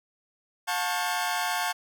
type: tone cluster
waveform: sawtooth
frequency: 717 / 882 / 1100 / 1589 Hz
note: F5 / A5 / C#6 / G6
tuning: +45 / +4 / -14 / +23 cents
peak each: -27 / -27 / -30 / -30 dBFS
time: 0.67-1.73 s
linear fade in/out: 20 ms
effects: none